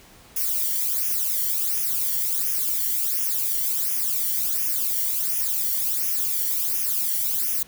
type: noise with flanger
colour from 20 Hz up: violet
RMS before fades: -24 dBFS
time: 0.36-7.63 s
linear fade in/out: 5 ms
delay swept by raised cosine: 0.24 to 0.8 ms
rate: 1.4 Hz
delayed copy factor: -0.85
effects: pink hiss -50 dBFS RMS until 7.67 s